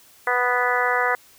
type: harmonic tone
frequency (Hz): 246.9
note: B3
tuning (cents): 0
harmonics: 2 / 3 / 4 / 5 / 6 / 7 / 8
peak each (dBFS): -26 / -26 / -26 / -26 / -26 / -26 / -26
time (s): 0.27-1.15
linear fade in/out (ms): 2
effects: white hiss -52 dBFS RMS until 1.38 s